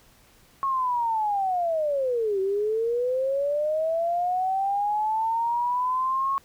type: linear two-way sweep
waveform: sine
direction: down then up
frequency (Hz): 1100 to 378.4 to 1100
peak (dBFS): -22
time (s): 0.63-6.38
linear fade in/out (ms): 0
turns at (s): 2.4
effects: pink hiss -57 dBFS RMS until 6.44 s